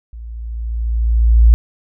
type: tone with level ramp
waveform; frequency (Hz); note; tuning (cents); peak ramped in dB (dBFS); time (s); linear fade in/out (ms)
sine; 57; A#1; -38; -29 to -3; 0.13-1.54; 0
effects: none